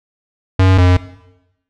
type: tone pair in turn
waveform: square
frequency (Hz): 94 / 90.22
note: F#2 / F#2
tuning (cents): +28 / -43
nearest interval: minor second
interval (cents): 71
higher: first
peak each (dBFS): -8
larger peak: neither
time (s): 0.59-0.78 / 0.78-0.97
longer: neither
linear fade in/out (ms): 5
effects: noise-tail reverb RT60 0.9 s tail -17 dB re dry + low-pass 4000 Hz 12 dB/octave